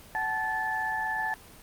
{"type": "tone cluster", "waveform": "sine", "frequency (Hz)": [750, 870, 1743], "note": ["F#5", "A5", "A6"], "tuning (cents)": [23, -20, -17], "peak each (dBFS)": [-35, -31, -30], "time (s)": [0.15, 1.34], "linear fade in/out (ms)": 0, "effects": ["pink hiss -50 dBFS RMS until 1.62 s", "Opus 24 kbps"]}